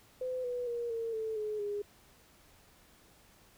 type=tone with pitch steps; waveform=sine; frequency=509 / 491.1 / 473.8 / 457.1 / 441.1 / 425.6 / 410.6 Hz; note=C5 / B4 / A#4 / A#4 / A4 / G#4 / G#4; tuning=-48 / -10 / +28 / -34 / +4 / +42 / -20 cents; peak=-33 dBFS; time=0.21-1.82 s; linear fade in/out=5 ms; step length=230 ms; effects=pink hiss -62 dBFS RMS until 3.57 s

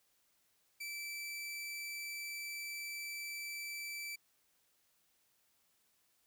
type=tone; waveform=sawtooth; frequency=2324 Hz; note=D7; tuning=19 cents flat; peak=-38 dBFS; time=0.8-4.16 s; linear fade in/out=10 ms; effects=white hiss -75 dBFS RMS until 6.26 s

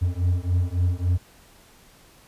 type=beating tone pair; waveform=triangle; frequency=87.31 / 90.91 Hz; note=F2 / F#2; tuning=0 / -30 cents; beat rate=3.6 Hz; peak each=-21 dBFS; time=0.01-1.18 s; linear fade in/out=20 ms; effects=pink hiss -53 dBFS RMS until 2.27 s + resampled to 32000 Hz

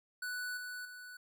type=tone with level steps; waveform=square; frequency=1484 Hz; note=F#6; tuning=5 cents sharp; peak=-38 / -42 / -48 dBFS; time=0.22-1.17 s; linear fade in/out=5 ms; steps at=0.57 / 0.85 s; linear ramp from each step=2 ms; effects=none

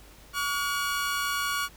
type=tone pair together; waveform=sawtooth; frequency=1134.9 / 1435 Hz; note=C#6 / F6; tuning=+40 / +47 cents; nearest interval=major third; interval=407 cents; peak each=-26 dBFS; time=0.33-1.69 s; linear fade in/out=50 ms; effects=added 50 Hz sine -52 dBFS peak until 1.76 s + pink hiss -53 dBFS RMS until 1.76 s

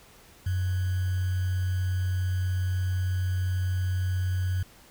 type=tone with sample-and-hold; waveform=sine; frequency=92 Hz; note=F#2; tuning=9 cents flat; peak=-24 dBFS; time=0.46-4.63 s; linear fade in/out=5 ms; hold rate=1575 Hz; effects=pink hiss -54 dBFS RMS until 4.9 s

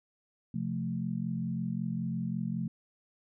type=chord; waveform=sine; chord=F major; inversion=second; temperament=equal; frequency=130.81 / 174.61 / 220 Hz; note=C3 / F3 / A3; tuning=0 / 0 / 0 cents; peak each=-37 / -34 / -35 dBFS; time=0.54-2.68 s; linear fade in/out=5 ms; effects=none

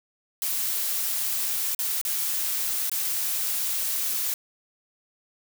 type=noise with dropouts; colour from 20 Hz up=blue; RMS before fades=-27 dBFS; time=0.42-4.34 s; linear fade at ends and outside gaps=1 ms; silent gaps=1.748-1.79 / 2.014-2.05 / 2.897-2.916 s; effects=none

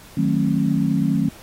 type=chord; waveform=sine; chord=D# half-diminished seventh; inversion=none; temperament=equal with one note detuned; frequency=155.56 / 185 / 220 / 270.5 Hz; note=D#3 / F#3 / A3 / C#4; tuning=0 / 0 / 0 / -42 cents; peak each=-22 dBFS; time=0.17-1.29 s; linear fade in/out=5 ms; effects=pink hiss -45 dBFS RMS until 1.42 s + AAC 48 kbps

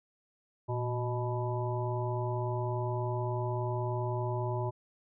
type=harmonic tone with a mistuned harmonic; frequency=123.47 Hz; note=B2; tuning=in tune; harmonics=1 / 3 / 5 / 7 / 8; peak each=-32 / -37 / -39 / -40 / -41 dBFS; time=0.68-4.71 s; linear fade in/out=20 ms; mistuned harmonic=1; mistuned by=-84 cents; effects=none

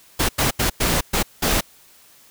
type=noise bursts at uneven times; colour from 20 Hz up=pink; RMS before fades=-19 dBFS; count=6; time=0.19-0.29 / 0.38-0.51 / 0.59-0.7 / 0.8-1.01 / 1.13-1.23 / 1.42-1.61 s; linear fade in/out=10 ms; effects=white hiss -51 dBFS RMS until 2.3 s

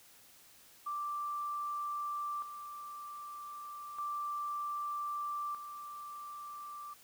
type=tone with tremolo; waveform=sine; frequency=1174.7 Hz; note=D6; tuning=in tune; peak=-35 dBFS; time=0.86-6.94 s; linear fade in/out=10 ms; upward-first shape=square; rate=0.32 Hz; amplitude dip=60%; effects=white hiss -60 dBFS RMS until 7.03 s

